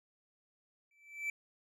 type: tone with exponential growth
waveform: triangle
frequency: 2322 Hz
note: D7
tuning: 20 cents flat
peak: -30 dBFS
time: 0.91-1.3 s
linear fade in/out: 2 ms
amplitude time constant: 83 ms
effects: none